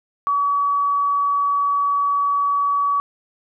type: tone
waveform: sine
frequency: 1137 Hz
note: C#6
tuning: 44 cents sharp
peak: -16 dBFS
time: 0.27-3 s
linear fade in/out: 0 ms
effects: none